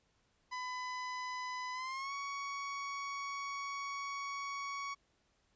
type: tone with pitch glide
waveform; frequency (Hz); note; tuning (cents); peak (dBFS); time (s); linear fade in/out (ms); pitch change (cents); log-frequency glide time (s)
30% pulse; 1003 to 1119.3; B5 to C#6; +26 to +16; -36; 0.51-4.95; 20; +190; 1.73-2.13
effects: pink hiss -75 dBFS RMS until 5.55 s + resampled to 16000 Hz